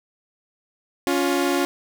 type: tone pair together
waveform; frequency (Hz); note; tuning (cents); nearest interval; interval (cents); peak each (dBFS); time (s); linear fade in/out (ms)
sawtooth; 280 / 353.4; C#4 / F4; +18 / +21; major third; 403; -18; 1.07-1.65; 0
effects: none